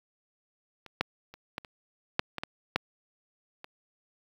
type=clicks; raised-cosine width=0.3 ms; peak=-30 / -9 / -30 / -17 / -29 / -7 / -17 / -17 / -8 / -26 dBFS; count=10; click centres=0.863 / 1.01 / 1.34 / 1.581 / 1.648 / 2.194 / 2.383 / 2.435 / 2.76 / 3.644 s; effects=high-pass 80 Hz 12 dB/octave + 8-bit